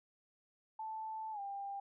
sine tone with pitch glide, 878 to 795.9 Hz, A5 to G5, -4 to +26 cents, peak -40 dBFS, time 0.79-1.8 s, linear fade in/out 5 ms, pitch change -170 cents, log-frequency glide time 1.32-1.4 s, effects none

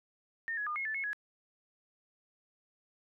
sine tone with pitch steps, 1824 / 1681 / 1213 / 2163 / 1751 / 2183 / 1676 Hz, A#6 / G#6 / D#6 / C#7 / A6 / C#7 / G#6, -38 / +20 / -44 / -43 / -9 / -27 / +15 cents, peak -33 dBFS, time 0.48-1.131 s, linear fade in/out 0 ms, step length 93 ms, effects none

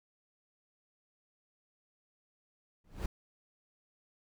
brown noise with exponential growth, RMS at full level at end -30 dBFS, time 2.84-3.06 s, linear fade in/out 5 ms, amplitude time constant 47 ms, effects none

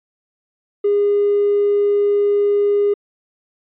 triangle tone, 408.2 Hz, G#4, 30 cents flat, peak -9 dBFS, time 0.84-2.94 s, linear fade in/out 10 ms, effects tanh soft clip ceiling -10 dBFS + resampled to 8000 Hz

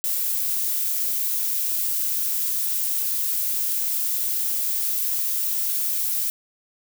violet noise, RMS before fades -24 dBFS, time 0.04-6.3 s, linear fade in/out 0 ms, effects none

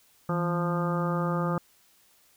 harmonic tone with a mistuned harmonic, 174.61 Hz, F3, in tune, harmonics 1 / 2 / 3 / 4 / 5 / 6 / 7 / 8 / 9, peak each -27 / -35 / -33 / -41 / -37 / -42 / -33 / -44 / -47 dBFS, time 0.29-1.58 s, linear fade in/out 2 ms, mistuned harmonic 1, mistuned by -90 cents, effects white hiss -62 dBFS RMS until 2.36 s

